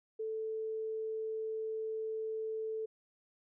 sine tone, 440 Hz, A4, in tune, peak -35 dBFS, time 0.19-2.86 s, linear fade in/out 10 ms, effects none

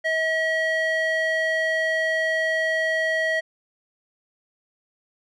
square tone with band-pass filter, 640 Hz, D#5, 49 cents sharp, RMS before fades -23 dBFS, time 0.04-3.41 s, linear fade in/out 20 ms, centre 1500 Hz, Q 9.7, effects none

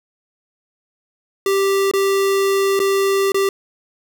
square tone with dropouts, 392 Hz, G4, in tune, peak -15 dBFS, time 1.46-3.49 s, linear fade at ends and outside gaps 2 ms, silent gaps 1.913-1.936 / 2.793-2.8 / 3.32-3.344 s, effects none

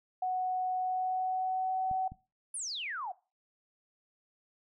sine tone with pitch glide, 740 to 753.8 Hz, F#5 to F#5, 0 to +32 cents, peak -29 dBFS, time 0.22-2.08 s, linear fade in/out 5 ms, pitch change +32 cents, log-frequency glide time 0.79-1.88 s
clicks, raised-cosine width 5 ms, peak -33 dBFS, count 2, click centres 1.913 / 2.12 s
sine exponential sweep, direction down, 10410 to 693 Hz, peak -35 dBFS, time 2.54-3.12 s, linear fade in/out 5 ms
effects noise-tail reverb RT60 0.3 s tail -20 dB re dry

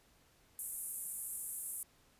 pink band-pass noise, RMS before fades -43 dBFS, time 0.59-1.83 s, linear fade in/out 0 ms, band 8600 to 13000 Hz, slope 48 dB/octave, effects pink hiss -68 dBFS RMS until 2.19 s + resampled to 32000 Hz

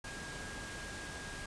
sine tone in noise, 1630 Hz, G#6, 33 cents flat, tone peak -47 dBFS, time 0.04-1.46 s, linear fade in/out 5 ms, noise pink, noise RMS -45 dBFS, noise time 0.04-1.46 s, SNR -5 dB, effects resampled to 22050 Hz

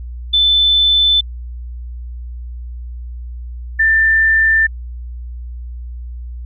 sine tone pair in turn, 3520 / 1782.5 Hz, A7 / A6, 0 / +22 cents, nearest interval octave, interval 1178 cents, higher first, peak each -9 / -9 dBFS, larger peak neither, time 0.33-1.21 / 3.79-4.67 s, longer neither, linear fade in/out 10 ms, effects added 60 Hz sine -25 dBFS peak until 6.45 s

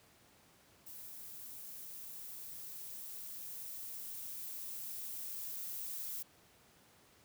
violet noise with level ramp, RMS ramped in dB -50 to -42 dBFS, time 0.86-6.23 s, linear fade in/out 10 ms, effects pink hiss -65 dBFS RMS until 7.24 s + high-pass 80 Hz 12 dB/octave

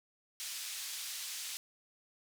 pink band-pass noise, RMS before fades -42 dBFS, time 0.4-1.57 s, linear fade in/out 0 ms, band 3300 to 12000 Hz, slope 12 dB/octave, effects none

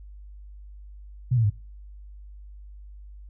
sine tone with pitch steps, 125.6 / 113.85 / 103.2 Hz, B2 / A#2 / G#2, +30 / -40 / -10 cents, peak -18 dBFS, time 1.31-1.502 s, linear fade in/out 10 ms, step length 64 ms, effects noise-tail reverb RT60 0.3 s tail -21 dB re dry + added 50 Hz sine -41 dBFS peak until 3.29 s

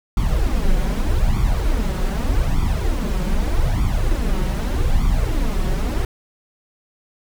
brown noise with flanger, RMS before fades -18 dBFS, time 0.17-6.05 s, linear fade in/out 2 ms, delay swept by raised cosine 0.87 to 5.47 ms, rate 0.82 Hz, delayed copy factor +0.75, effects none

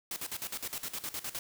white noise with tremolo, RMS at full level -37 dBFS, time 0.11-1.39 s, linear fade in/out 2 ms, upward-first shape square, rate 9.7 Hz, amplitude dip 80%, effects none

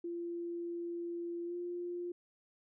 sine tone with pitch glide, 343.2 to 350.8 Hz, F4 to F4, -30 to +8 cents, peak -37 dBFS, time 0.04-2.12 s, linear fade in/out 5 ms, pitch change +38 cents, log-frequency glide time 1.45-1.55 s, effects none

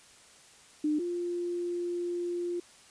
sine tone pair in turn, 302.1 / 349.6 Hz, D4 / F4, +49 / +2 cents, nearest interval minor third, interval 253 cents, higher second, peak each -25 / -30 dBFS, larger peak first, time 0.84-0.99 / 0.99-2.6 s, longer second, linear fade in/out 5 ms, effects white hiss -56 dBFS RMS until 2.9 s + resampled to 22050 Hz

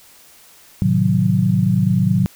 sine chord, A diminished seventh, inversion none, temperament equal, 110 / 130.81 / 155.56 / 185 Hz, A2 / C3 / Eb3 / Gb3, 0 / 0 / 0 / 0 cents, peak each -19 / -20 / -20 / -16 dBFS, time 0.82-2.26 s, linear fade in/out 0 ms, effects white hiss -47 dBFS RMS until 2.35 s

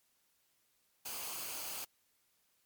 white noise with comb filter, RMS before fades -42 dBFS, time 1.05-1.85 s, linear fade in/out 10 ms, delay 0.54 ms, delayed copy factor -0.5, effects white hiss -75 dBFS RMS until 2.65 s + MP3 96 kbps

